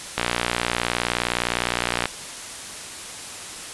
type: click train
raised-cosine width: 0.3 ms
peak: -4 dBFS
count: 113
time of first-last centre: 0.18-2.056 s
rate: 59.7 Hz
effects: white hiss -35 dBFS RMS until 3.73 s + resampled to 24000 Hz